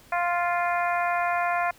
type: harmonic tone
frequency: 349.2 Hz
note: F4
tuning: in tune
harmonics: 2 / 3 / 4 / 5 / 6 / 7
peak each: -25 / -29 / -31 / -33 / -35 / -36 dBFS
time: 0.12-1.71 s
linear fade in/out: 5 ms
effects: pink hiss -54 dBFS RMS until 1.78 s